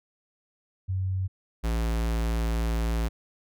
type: tone pair in turn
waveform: sine / square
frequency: 94.2 / 56.47 Hz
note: F#2 / A1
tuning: +32 / +46 cents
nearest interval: major sixth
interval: 886 cents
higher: first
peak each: -25 dBFS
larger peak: neither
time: 0.88-1.28 / 1.63-3.09 s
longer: second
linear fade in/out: 20 ms
effects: none